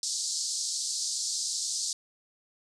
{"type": "band-pass noise", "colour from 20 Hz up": "pink", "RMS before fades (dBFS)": -32, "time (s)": [0.03, 1.93], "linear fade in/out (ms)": 2, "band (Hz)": [4300, 8600], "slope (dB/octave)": 48, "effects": []}